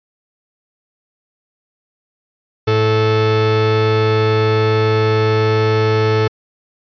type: tone pair together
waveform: 45% pulse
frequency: 109.12 / 436.5 Hz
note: A2 / A4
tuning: -14 / -14 cents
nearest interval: 2 octaves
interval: 2400 cents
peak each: -15 dBFS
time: 2.67-6.28 s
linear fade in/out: 10 ms
effects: resampled to 11025 Hz